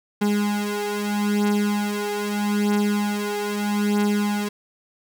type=beating tone pair; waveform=35% pulse; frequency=206.2 / 206.99 Hz; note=G#3 / G#3; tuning=-12 / -6 cents; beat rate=0.79 Hz; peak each=-21 / -23 dBFS; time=0.21-4.49 s; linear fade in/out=10 ms; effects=none